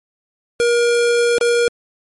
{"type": "tone with dropouts", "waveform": "square", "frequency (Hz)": 475, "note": "A#4", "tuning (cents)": 33, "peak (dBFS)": -13, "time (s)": [0.6, 1.68], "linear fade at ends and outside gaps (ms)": 0, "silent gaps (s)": [1.382, 1.411], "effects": ["MP3 48 kbps"]}